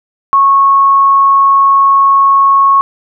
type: tone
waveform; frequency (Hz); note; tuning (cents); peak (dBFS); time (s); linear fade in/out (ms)
sine; 1100; C#6; -14; -4; 0.33-2.81; 0
effects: none